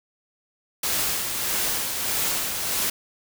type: noise with tremolo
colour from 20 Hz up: white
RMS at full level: -24 dBFS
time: 0.83-2.9 s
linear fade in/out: 5 ms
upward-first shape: sine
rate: 1.6 Hz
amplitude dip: 40%
effects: none